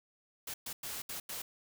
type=noise bursts at uneven times; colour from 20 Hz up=white; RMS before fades=-41 dBFS; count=5; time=0.47-0.54 / 0.66-0.73 / 0.83-1.02 / 1.09-1.2 / 1.29-1.42 s; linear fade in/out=5 ms; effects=none